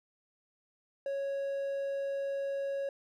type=tone; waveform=triangle; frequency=553 Hz; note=C#5; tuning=4 cents flat; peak=-30 dBFS; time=1.06-2.89 s; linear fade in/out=2 ms; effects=none